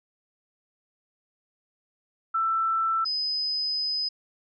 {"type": "tone pair in turn", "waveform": "sine", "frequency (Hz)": [1331, 5025], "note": ["E6", "D#8"], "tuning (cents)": [16, 16], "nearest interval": "octave + major seventh", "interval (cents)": 2300, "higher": "second", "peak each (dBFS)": [-22, -25], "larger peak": "first", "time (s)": [[2.34, 3.05], [3.05, 4.09]], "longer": "second", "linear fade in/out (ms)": 10, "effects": []}